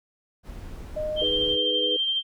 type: noise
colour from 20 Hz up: brown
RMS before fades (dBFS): -38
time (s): 0.43-1.58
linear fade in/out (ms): 50
type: tone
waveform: sine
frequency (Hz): 614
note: D#5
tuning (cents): -23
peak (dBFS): -26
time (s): 0.96-1.24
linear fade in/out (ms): 10
type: tone with tremolo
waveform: sine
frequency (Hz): 3156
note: G7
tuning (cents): +11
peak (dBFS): -21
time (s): 1.16-2.23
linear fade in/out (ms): 50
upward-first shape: sine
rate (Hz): 12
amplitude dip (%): 30
type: chord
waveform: sine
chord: G# minor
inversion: second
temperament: equal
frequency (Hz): 311.1 / 415.3 / 493.9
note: D#4 / G#4 / B4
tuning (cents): 0 / 0 / 0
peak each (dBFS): -34 / -31 / -28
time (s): 1.21-1.97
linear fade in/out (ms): 10
effects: none